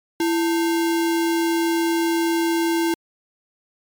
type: tone with sample-and-hold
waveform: sine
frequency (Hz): 333.5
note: E4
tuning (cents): +20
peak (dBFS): -17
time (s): 0.2-2.94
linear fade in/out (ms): 2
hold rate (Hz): 1225
effects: MP3 96 kbps